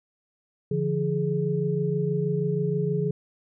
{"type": "tone cluster", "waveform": "sine", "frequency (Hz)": [145, 171.3, 419.7], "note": ["D3", "F3", "G#4"], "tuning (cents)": [-22, -33, 18], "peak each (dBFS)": -27, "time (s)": [0.71, 3.11], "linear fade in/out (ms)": 5, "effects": []}